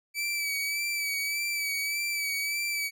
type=tone with vibrato; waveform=sawtooth; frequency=2300 Hz; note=D7; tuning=37 cents flat; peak=-25 dBFS; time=0.14-2.91 s; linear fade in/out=50 ms; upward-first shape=sine; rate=1.7 Hz; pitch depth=36 cents each way; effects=none